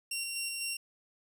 15% pulse tone with tremolo, 2751 Hz, F7, 27 cents flat, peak -26 dBFS, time 0.11-0.77 s, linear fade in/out 5 ms, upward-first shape square, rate 4 Hz, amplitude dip 25%, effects none

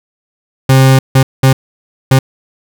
40% pulse tone bursts at uneven times, 132.8 Hz, C3, 26 cents sharp, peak -3 dBFS, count 4, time 0.69-0.99 / 1.15-1.23 / 1.43-1.53 / 2.11-2.19 s, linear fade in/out 5 ms, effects none

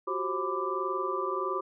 sine tone cluster, 362.9 / 384.3 / 534 / 1001 / 1176 Hz, F#4 / G4 / C5 / B5 / D6, -34 / -34 / +35 / +23 / +2 cents, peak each -37 / -34 / -38 / -36 / -32 dBFS, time 0.07-1.61 s, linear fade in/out 10 ms, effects none

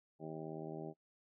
harmonic tone, 79 Hz, D#2, 27 cents sharp, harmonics 2 / 3 / 4 / 5 / 6 / 7 / 8 / 9 / 10, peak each -48 / -53 / -49 / -48 / -59 / -54 / -52 / -63 / -54 dBFS, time 0.19-0.94 s, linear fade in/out 50 ms, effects noise-tail reverb RT60 0.1 s tail -23 dB re dry

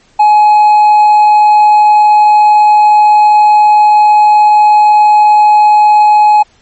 sine tone with hard clipping, 843 Hz, G#5, 26 cents sharp, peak -3 dBFS, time 0.19-6.43 s, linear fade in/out 10 ms, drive 2 dB, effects pink hiss -48 dBFS RMS until 6.61 s + MP3 32 kbps

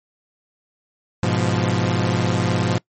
sawtooth chord, F diminished, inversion first, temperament equal, 103.83 / 123.47 / 174.61 Hz, Ab2 / Cb3 / F3, 0 / 0 / 0 cents, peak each -18 dBFS, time 1.23-2.78 s, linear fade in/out 0 ms, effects noise-tail reverb RT60 0.1 s tail -22 dB re dry + MP3 32 kbps

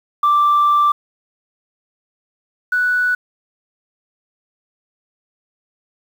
sine tone pair in turn, 1174.7 / 1480 Hz, D6 / F#6, 0 / 0 cents, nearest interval major third, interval 400 cents, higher second, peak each -9 / -13 dBFS, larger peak first, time 0.23-0.92 / 2.72-3.15 s, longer first, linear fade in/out 5 ms, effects tanh soft clip ceiling -8 dBFS + 7-bit

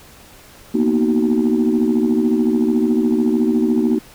sine chord, B major seventh, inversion third, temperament equal with one note detuned, 233.1 / 246.9 / 311.1 / 376.9 Hz, A#3 / B3 / D#4 / F#4, 0 / 0 / 0 / +32 cents, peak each -16 / -19 / -18 / -20 dBFS, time 0.74-3.99 s, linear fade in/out 10 ms, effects tanh soft clip ceiling -7 dBFS + pink hiss -44 dBFS RMS until 4.14 s

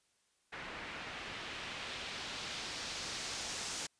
white noise with low-pass filter sweep, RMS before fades -43 dBFS, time 0.52-3.87 s, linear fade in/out 10 ms, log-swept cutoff 2000 to 7000 Hz, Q 1.2, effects white hiss -75 dBFS RMS until 3.99 s + resampled to 22050 Hz

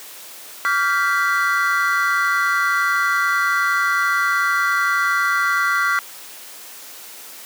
triangle chord, G dominant seventh, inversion second, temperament equal with one note detuned, 1147.2 / 1396.9 / 1568 / 1975.5 Hz, D6 / F6 / G6 / B6, -41 / 0 / 0 / 0 cents, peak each -20 / -18 / -22 / -21 dBFS, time 0.65-5.99 s, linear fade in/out 0 ms, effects white hiss -38 dBFS RMS until 7.45 s + high-pass 300 Hz 12 dB/octave

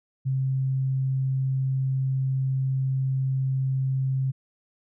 sine tone, 132.8 Hz, C3, 26 cents sharp, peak -22 dBFS, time 0.25-4.32 s, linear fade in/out 20 ms, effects none

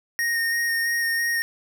square tone with vibrato, 1854 Hz, A#6, 10 cents flat, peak -22 dBFS, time 0.19-1.42 s, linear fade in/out 0 ms, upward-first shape square, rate 3 Hz, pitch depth 11 cents each way, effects none

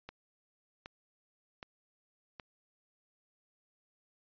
click train, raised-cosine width 0.3 ms, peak -28 dBFS, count 4, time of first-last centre 0.09-2.398 s, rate 1.3 Hz, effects resampled to 11025 Hz

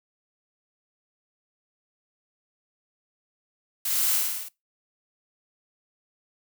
blue noise with echo, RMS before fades -27 dBFS, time 3.85-4.18 s, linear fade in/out 5 ms, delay 51 ms, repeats 6, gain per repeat -2 dB, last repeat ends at 4.486 s, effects noise-tail reverb RT60 0.2 s tail -22 dB re dry

